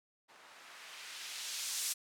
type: noise with low-pass filter sweep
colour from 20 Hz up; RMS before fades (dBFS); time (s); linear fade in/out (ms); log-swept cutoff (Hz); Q
violet; -43; 0.28-1.94; 20; 860 to 7800; 0.8
effects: none